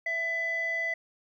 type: tone pair together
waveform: sine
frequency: 661.7 / 2000 Hz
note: E5 / B6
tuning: +6 / +21 cents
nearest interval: octave + perfect fifth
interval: 1915 cents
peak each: -35 / -27 dBFS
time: 0.06-0.94 s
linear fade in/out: 5 ms
effects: tanh soft clip ceiling -23 dBFS + 11-bit